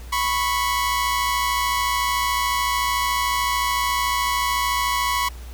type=tone pair together; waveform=sawtooth; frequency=988 / 1101.7 Hz; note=B5 / C#6; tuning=0 / -11 cents; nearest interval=major second; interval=189 cents; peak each=-19 / -19 dBFS; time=0.12-5.29 s; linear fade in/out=10 ms; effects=added 60 Hz sine -34 dBFS peak until 5.53 s + pink hiss -46 dBFS RMS until 5.53 s